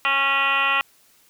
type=tone with frequency modulation; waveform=sine; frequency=1927 Hz; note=B6; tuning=43 cents flat; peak=-17 dBFS; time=0.05-0.81 s; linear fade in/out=0 ms; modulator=276 Hz; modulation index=3.7; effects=white hiss -57 dBFS RMS until 1.29 s